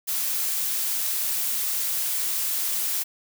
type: noise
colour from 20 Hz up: blue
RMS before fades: -26 dBFS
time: 0.07-3.04 s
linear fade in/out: 20 ms
effects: none